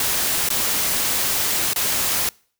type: noise with dropouts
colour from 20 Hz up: white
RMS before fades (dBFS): -21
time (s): 0-2.29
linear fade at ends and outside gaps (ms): 2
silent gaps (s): 0.489-0.502 / 1.734-1.76
effects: noise-tail reverb RT60 0.5 s tail -26 dB re dry